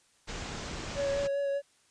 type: low-pass noise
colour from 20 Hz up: pink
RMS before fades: -39 dBFS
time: 0.27-1.28 s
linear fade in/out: 20 ms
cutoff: 7500 Hz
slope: 48 dB/octave
type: tone with vibrato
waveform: triangle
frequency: 560 Hz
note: C#5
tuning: 18 cents sharp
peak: -26 dBFS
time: 0.95-1.62 s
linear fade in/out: 50 ms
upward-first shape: sine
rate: 5 Hz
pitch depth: 17 cents each way
effects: white hiss -66 dBFS RMS until 1.9 s + resampled to 22050 Hz